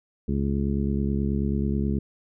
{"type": "harmonic tone", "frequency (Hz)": 69.3, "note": "C#2", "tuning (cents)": 0, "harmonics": [1, 2, 3, 4, 5, 6], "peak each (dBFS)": [-27, -29, -26, -35, -34, -36], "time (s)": [0.28, 1.99], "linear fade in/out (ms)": 5, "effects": []}